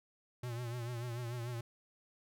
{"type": "tone with vibrato", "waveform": "square", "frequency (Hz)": 120, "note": "B2", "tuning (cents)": -49, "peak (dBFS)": -39, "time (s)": [0.43, 1.61], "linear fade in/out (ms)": 5, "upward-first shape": "triangle", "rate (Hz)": 6.8, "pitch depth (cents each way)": 82, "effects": []}